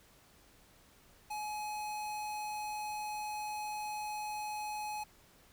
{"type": "tone", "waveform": "square", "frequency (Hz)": 844, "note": "G#5", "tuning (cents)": 28, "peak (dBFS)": -38, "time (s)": [1.3, 5.04], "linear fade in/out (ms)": 10, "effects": ["pink hiss -63 dBFS RMS until 5.52 s"]}